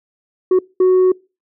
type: tone bursts at uneven times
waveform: sine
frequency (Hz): 370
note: F#4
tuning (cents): 0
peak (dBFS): -6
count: 2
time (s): 0.51-0.59 / 0.8-1.12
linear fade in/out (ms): 5
effects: noise-tail reverb RT60 0.3 s tail -26 dB re dry + tanh soft clip ceiling -8 dBFS